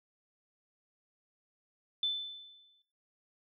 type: tone with exponential decay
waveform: sine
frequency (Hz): 3520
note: A7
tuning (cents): 0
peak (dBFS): -27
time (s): 2.03-2.82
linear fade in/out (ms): 2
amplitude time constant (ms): 170
effects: noise-tail reverb RT60 0.6 s tail -24 dB re dry